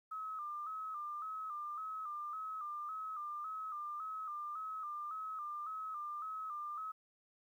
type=tone with vibrato; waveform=sine; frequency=1239 Hz; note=D#6; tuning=8 cents flat; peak=-40 dBFS; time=0.11-6.92 s; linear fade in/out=10 ms; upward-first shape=square; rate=1.8 Hz; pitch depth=61 cents each way; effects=12-bit